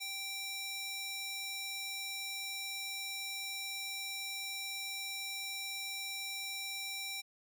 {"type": "tone with high-pass filter", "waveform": "square", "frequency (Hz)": 783, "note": "G5", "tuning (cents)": -2, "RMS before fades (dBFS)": -41, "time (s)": [0, 7.22], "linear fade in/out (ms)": 20, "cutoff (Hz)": 2900, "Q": 1.1, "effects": []}